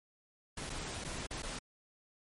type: noise with dropouts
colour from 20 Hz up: pink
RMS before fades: -41 dBFS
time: 0.57-1.59 s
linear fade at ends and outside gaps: 5 ms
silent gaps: 0.696-0.7 / 1.041-1.046 / 1.268-1.307 / 1.423-1.43 s
effects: MP3 48 kbps